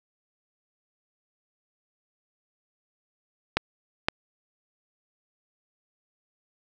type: clicks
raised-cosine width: 0.3 ms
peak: -5 dBFS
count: 2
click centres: 3.57 / 4.085 s
effects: none